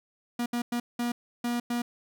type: tone bursts at uneven times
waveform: 45% pulse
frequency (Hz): 239.7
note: A#3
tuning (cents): +48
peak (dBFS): -27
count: 6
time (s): 0.39-0.46 / 0.53-0.62 / 0.72-0.8 / 0.99-1.12 / 1.44-1.6 / 1.7-1.82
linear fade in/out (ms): 5
effects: none